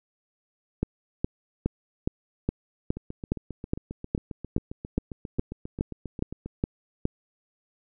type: two click trains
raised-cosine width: 3 ms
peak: -22 / -11 dBFS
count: 27 / 16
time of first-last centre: 2.97-6.46 / 0.83-7.054 s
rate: 7.45 / 2.41 Hz
effects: none